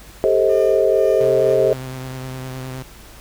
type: chord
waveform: sine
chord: A half-diminished seventh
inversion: third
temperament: just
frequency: 396 / 440 / 528 / 633.6 Hz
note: G4 / A4 / C5 / Eb5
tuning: +18 / 0 / +16 / +31 cents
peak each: -18 dBFS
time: 0.24-1.73 s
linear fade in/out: 0 ms
type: tone with tremolo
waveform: 15% pulse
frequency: 602 Hz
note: D5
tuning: 43 cents sharp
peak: -28 dBFS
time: 0.49-1.54 s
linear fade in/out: 5 ms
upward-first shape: triangle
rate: 2 Hz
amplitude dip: 90%
type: tone with vibrato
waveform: sawtooth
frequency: 129.8 Hz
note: C3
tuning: 13 cents flat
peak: -24 dBFS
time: 1.2-2.83 s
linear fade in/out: 10 ms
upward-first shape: sine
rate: 9.7 Hz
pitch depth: 21 cents each way
effects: added 50 Hz sine -43 dBFS peak until 3.2 s + pink hiss -43 dBFS RMS until 3.2 s